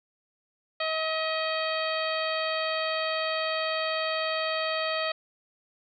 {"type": "harmonic tone with a mistuned harmonic", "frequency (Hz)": 636, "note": "D#5", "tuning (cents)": 38, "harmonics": [1, 2, 3, 4, 5, 6, 7], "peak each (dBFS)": [-30, -33, -35, -36, -37, -38, -38], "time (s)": [0.8, 5.12], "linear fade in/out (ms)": 5, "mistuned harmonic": 4, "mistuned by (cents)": -25, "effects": []}